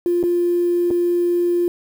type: tone with dropouts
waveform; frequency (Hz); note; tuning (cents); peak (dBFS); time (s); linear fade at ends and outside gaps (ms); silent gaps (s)
triangle; 349.2; F4; 0; -11; 0.06-1.68; 1; 0.229-0.237 / 0.905-0.91
effects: tanh soft clip ceiling -13 dBFS + 7-bit